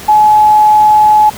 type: tone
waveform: sine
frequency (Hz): 850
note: G#5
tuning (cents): +40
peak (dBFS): -3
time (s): 0.08-1.3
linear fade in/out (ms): 10
effects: pink hiss -28 dBFS RMS until 1.37 s + high-pass 60 Hz 12 dB/octave